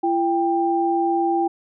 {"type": "tone pair together", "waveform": "sine", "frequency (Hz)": [339, 791], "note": ["E4", "G5"], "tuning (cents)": [49, 15], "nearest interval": "octave + minor third", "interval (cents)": 1466, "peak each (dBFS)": -20, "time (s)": [0.03, 1.48], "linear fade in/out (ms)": 10, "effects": []}